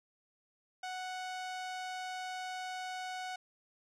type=tone with low-pass filter; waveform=sawtooth; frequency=740 Hz; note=F#5; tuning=in tune; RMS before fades=-41 dBFS; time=0.83-3.36 s; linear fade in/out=5 ms; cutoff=6900 Hz; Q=0.75; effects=none